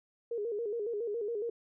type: tone with vibrato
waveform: sine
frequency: 440 Hz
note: A4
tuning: in tune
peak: -32 dBFS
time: 0.31-1.5 s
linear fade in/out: 5 ms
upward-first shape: square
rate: 7.2 Hz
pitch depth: 110 cents each way
effects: none